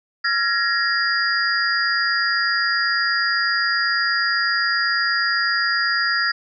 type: tone cluster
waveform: sine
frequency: 1374 / 1682 / 1871 / 4846 Hz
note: F6 / G#6 / A#6 / D#8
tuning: -29 / +22 / +6 / -47 cents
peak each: -23 dBFS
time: 0.24-6.32 s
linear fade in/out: 10 ms
effects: none